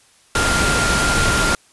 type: tone in noise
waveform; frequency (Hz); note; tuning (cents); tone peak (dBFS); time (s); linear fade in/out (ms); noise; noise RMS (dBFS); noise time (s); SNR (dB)
sine; 1396.9; F6; 0; -19; 0.35-1.55; 2; pink; -18; 0.35-1.55; -4
effects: white hiss -53 dBFS RMS until 1.72 s + resampled to 24000 Hz